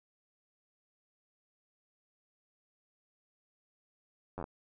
slowing click train, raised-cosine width 1 ms, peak -26 dBFS, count 6, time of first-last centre 4.38-4.441 s, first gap 10 ms, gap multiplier 1.1, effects none

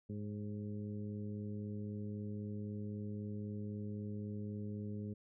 harmonic tone with a mistuned harmonic, 103.83 Hz, G#2, in tune, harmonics 1 / 2 / 3 / 4 / 5, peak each -43 / -43 / -53 / -51 / -60 dBFS, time 0.09-5.14 s, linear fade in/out 10 ms, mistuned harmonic 5, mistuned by +34 cents, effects none

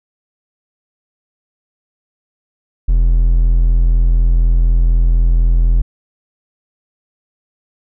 triangle tone, 42.04 Hz, E1, 35 cents sharp, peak -6 dBFS, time 2.88-5.82 s, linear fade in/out 10 ms, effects none

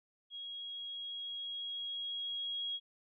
sine tone with level ramp, 3298 Hz, G#7, 13 cents flat, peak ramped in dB -42 to -35 dBFS, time 0.3-2.8 s, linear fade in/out 50 ms, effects none

